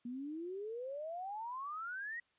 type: exponential sweep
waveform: sine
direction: up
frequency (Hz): 235 to 1933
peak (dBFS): -40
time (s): 0.05-2.2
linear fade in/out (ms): 5
effects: white hiss -75 dBFS RMS until 2.38 s + resampled to 8000 Hz